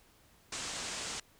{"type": "low-pass noise", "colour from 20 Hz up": "white", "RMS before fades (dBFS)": -40, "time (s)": [0.52, 1.2], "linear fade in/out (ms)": 5, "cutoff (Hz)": 8300, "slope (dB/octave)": 48, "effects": ["pink hiss -64 dBFS RMS until 1.39 s"]}